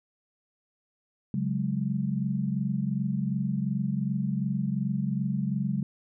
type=chord; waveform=sine; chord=C# suspended fourth; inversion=none; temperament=equal; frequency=138.59 / 185 / 207.7 Hz; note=C#3 / F#3 / G#3; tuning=0 / 0 / 0 cents; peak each=-30 dBFS; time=1.34-5.83 s; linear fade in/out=2 ms; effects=none